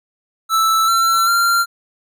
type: tone with pitch steps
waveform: square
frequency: 1318.5 / 1349.3 / 1380.9 Hz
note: E6 / E6 / F6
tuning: 0 / +40 / -20 cents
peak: -13 dBFS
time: 0.49-1.66 s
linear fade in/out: 50 ms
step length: 390 ms
effects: none